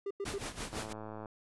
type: tone bursts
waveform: triangle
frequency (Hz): 398.6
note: G4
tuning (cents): +29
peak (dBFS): -32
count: 3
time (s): 0.06-0.383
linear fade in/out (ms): 5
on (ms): 47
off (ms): 91
type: noise with tremolo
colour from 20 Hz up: pink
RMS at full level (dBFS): -38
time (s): 0.25-0.93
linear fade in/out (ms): 5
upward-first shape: sine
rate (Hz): 6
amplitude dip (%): 80
type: click train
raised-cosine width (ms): 1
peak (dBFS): -30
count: 58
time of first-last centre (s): 0.73-1.258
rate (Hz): 108
effects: resampled to 24000 Hz